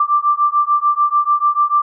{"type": "beating tone pair", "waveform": "sine", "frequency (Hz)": [1174.7, 1181.5], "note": ["D6", "D6"], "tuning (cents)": [0, 10], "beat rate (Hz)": 6.8, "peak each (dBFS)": -15, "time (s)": [0, 1.82], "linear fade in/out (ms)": 5, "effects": []}